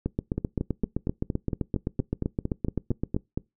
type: two click trains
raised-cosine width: 3 ms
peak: -14 / -13 dBFS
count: 14 / 25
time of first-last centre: 0.38-3.375 / 0.06-3.165 s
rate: 4.34 / 7.73 Hz
effects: noise-tail reverb RT60 0.2 s tail -23 dB re dry